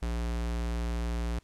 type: tone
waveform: square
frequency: 58.27 Hz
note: A#1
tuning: in tune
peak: -30 dBFS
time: 0.02-1.39 s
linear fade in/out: 5 ms
effects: pink hiss -66 dBFS RMS until 1.43 s + low-pass 10000 Hz 12 dB/octave